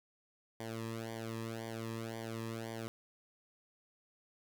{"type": "tone with flanger", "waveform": "sawtooth", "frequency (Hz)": 113.4, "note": "A#2", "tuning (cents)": -47, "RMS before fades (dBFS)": -42, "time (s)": [0.6, 2.88], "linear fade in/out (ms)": 0, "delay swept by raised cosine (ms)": [0.75, 1.39], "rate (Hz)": 1.9, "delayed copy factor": -1, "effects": []}